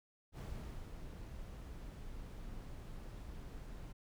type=noise with ADSR envelope; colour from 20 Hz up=brown; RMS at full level=-43 dBFS; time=0.32-3.93 s; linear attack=73 ms; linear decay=500 ms; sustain=-5 dB; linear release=16 ms; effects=none